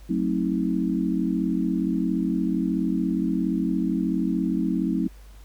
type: chord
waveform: sine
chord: F# diminished seventh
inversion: none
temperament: just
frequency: 185 / 222 / 266.4 / 319.7 Hz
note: F#3 / A3 / C4 / Eb4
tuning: 0 / +16 / +31 / +47 cents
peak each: -26 / -28 / -27 / -27 dBFS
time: 0.09-5.08 s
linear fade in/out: 10 ms
effects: added 50 Hz sine -43 dBFS peak until 5.44 s + pink hiss -56 dBFS RMS until 5.44 s